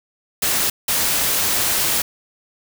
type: noise bursts at uneven times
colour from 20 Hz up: white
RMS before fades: -19 dBFS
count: 2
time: 0.42-0.7 / 0.88-2.02 s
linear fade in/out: 5 ms
effects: none